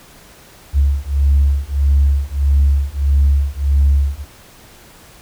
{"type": "beating tone pair", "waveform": "sine", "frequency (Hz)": [69.3, 70.9], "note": ["C#2", "C#2"], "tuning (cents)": [0, 40], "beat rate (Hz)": 1.6, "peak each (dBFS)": -13, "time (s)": [0.73, 4.25], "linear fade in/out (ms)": 50, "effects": ["tanh soft clip ceiling -5 dBFS", "pink hiss -43 dBFS RMS until 5.21 s"]}